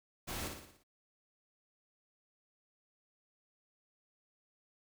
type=noise with echo; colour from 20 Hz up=pink; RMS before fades=-41 dBFS; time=0.27-0.49 s; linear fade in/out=20 ms; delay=58 ms; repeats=6; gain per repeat=-5 dB; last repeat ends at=0.838 s; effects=none